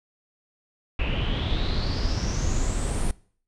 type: noise with low-pass filter sweep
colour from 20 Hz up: brown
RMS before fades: -25 dBFS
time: 0.99-3.11 s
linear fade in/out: 2 ms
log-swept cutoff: 2600 to 9700 Hz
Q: 8
effects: noise-tail reverb RT60 0.5 s tail -22 dB re dry